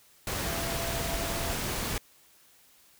sine tone in noise, 673 Hz, E5, 36 cents sharp, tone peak -38 dBFS, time 0.46-1.53 s, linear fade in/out 2 ms, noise pink, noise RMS -32 dBFS, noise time 0.27-1.98 s, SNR -9 dB, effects white hiss -60 dBFS RMS until 2.99 s

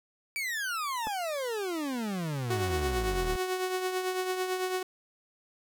40% pulse exponential sweep, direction down, 2345 to 34.44 Hz, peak -30 dBFS, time 0.36-3.36 s, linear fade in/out 0 ms
clicks, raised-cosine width 1 ms, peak -23 / -28 dBFS, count 2, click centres 1.07 / 1.074 s
sawtooth tone with tremolo, 370 Hz, F#4, in tune, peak -23 dBFS, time 2.5-4.83 s, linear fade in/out 5 ms, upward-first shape triangle, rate 9 Hz, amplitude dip 55%
effects none

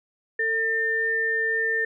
sine tone pair together, 449.5 / 1801 Hz, A4 / A6, +37 / +40 cents, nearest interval 2 octaves, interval 2403 cents, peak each -29 / -22 dBFS, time 0.39-1.85 s, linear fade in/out 5 ms, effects none

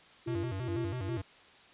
sine tone with tremolo, 340.2 Hz, F4, 45 cents flat, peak -32 dBFS, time 0.26-1.17 s, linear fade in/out 5 ms, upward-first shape sine, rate 2.4 Hz, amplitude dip 95%
square tone with vibrato, 110 Hz, A2, in tune, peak -35 dBFS, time 0.27-1.22 s, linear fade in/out 10 ms, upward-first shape square, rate 6.1 Hz, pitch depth 240 cents each way
effects white hiss -57 dBFS RMS until 1.73 s + resampled to 8000 Hz

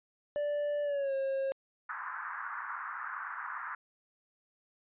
triangle tone with pitch glide, 585 to 539.6 Hz, D5 to C#5, -7 to -47 cents, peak -28 dBFS, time 0.36-1.52 s, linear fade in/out 0 ms, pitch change -140 cents, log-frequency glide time 0.83-1.14 s
pink band-pass noise, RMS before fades -40 dBFS, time 1.89-3.75 s, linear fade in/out 5 ms, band 1000 to 1700 Hz, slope 48 dB/octave
effects resampled to 8000 Hz

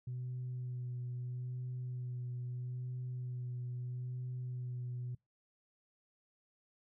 sine tone with vibrato, 124.6 Hz, B2, 16 cents sharp, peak -37 dBFS, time 0.07-5.15 s, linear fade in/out 5 ms, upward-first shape sine, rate 0.77 Hz, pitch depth 18 cents each way, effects noise-tail reverb RT60 0.2 s tail -25 dB re dry + tanh soft clip ceiling -35 dBFS

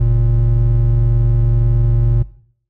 triangle tone pair together, 46.15 / 116.54 Hz, F#1 / A#2, -4 / 0 cents, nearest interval octave + major third, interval 1604 cents, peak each -11 dBFS, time 0-2.23 s, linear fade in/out 10 ms, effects noise-tail reverb RT60 0.6 s tail -18 dB re dry

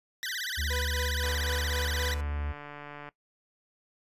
20% pulse tone with vibrato, 1734 Hz, A6, 26 cents flat, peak -27 dBFS, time 0.23-2.14 s, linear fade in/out 0 ms, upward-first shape sine, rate 17 Hz, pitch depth 260 cents each way
triangle tone with pitch glide, 73.42 to 73.89 Hz, D2 to D2, 0 to +11 cents, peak -28 dBFS, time 0.57-2.53 s, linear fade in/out 20 ms, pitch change +11 cents, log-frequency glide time 0.78-1.61 s
sawtooth tone with tremolo, 495.3 Hz, B4, 5 cents sharp, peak -29 dBFS, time 0.7-2.21 s, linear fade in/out 5 ms, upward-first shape sine, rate 3.9 Hz, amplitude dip 70%
click train, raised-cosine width 0.5 ms, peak -28 dBFS, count 271, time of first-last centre 1.24-3.089 s, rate 146 Hz
effects noise-tail reverb RT60 0.1 s tail -20 dB re dry + resampled to 32000 Hz

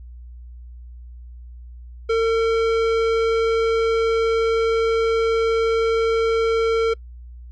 sine tone with tanh clipping, 453.2 Hz, A#4, 49 cents flat, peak -18 dBFS, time 2.09-6.94 s, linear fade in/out 10 ms, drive 16 dB, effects noise-tail reverb RT60 0.1 s tail -26 dB re dry + added 60 Hz sine -36 dBFS peak until 7.51 s

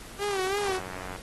sawtooth tone with vibrato, 391.7 Hz, G4, 1 cent flat, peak -23 dBFS, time 0.18-0.81 s, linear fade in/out 50 ms, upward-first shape sine, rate 3 Hz, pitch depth 87 cents each way
click train, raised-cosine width 0.5 ms, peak -24 dBFS, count 51, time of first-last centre 0.62-1.161 s, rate 92.4 Hz
effects pink hiss -45 dBFS RMS until 1.22 s + AAC 32 kbps

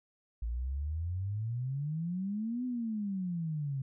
sine exponential two-way sweep, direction up then down, 55 to 254.7 to 132 Hz, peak -32 dBFS, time 0.42-3.82 s, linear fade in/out 5 ms, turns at 2.65 s, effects none

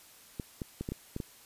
clicks, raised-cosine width 3 ms, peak -22 dBFS, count 7, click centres 0.398 / 0.618 / 0.81 / 0.889 / 0.92 / 1.164 / 1.202 s, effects white hiss -56 dBFS RMS until 1.45 s + resampled to 32000 Hz

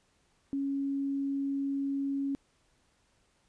sine tone, 276.7 Hz, C#4, 3 cents flat, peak -29 dBFS, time 0.53-2.35 s, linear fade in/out 0 ms, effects pink hiss -70 dBFS RMS until 3.48 s + resampled to 22050 Hz

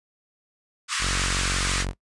pink band-pass noise, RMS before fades -27 dBFS, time 0.88-1.86 s, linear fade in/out 50 ms, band 1100 to 9400 Hz, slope 48 dB/octave
sawtooth tone, 46.16 Hz, F#1, 3 cents flat, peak -22 dBFS, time 0.99-1.94 s, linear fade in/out 50 ms
effects noise-tail reverb RT60 0.1 s tail -20 dB re dry + resampled to 24000 Hz

